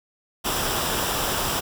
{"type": "noise with comb filter", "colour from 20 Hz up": "pink", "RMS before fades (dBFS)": -25, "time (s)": [0.44, 1.61], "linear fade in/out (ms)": 20, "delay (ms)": 0.46, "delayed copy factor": -0.5, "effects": []}